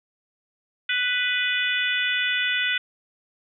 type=harmonic tone; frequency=495.3 Hz; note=B4; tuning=5 cents sharp; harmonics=3 / 4 / 5 / 6 / 7; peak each=-26 / -27 / -28 / -29 / -29 dBFS; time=0.89-2.78 s; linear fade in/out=5 ms; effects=none